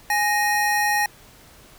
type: tone pair together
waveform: square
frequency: 831.6 / 1864.7 Hz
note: G#5 / A#6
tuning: +2 / 0 cents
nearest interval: octave + major second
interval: 1398 cents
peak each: -22 dBFS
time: 0.1-1.06 s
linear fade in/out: 2 ms
effects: pink hiss -49 dBFS RMS until 1.78 s